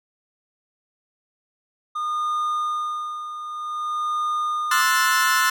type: tone with tremolo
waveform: triangle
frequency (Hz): 1220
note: D#6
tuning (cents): -34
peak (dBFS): -19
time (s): 1.95-4.82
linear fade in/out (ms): 10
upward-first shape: sine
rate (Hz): 0.53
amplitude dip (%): 65
type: chord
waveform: 40% pulse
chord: F# half-diminished seventh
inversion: second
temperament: equal with one note detuned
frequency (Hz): 1046.5 / 1318.5 / 1463 / 1760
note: C6 / E6 / F#6 / A6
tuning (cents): 0 / 0 / -20 / 0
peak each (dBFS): -22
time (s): 4.71-5.5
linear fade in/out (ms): 5
effects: none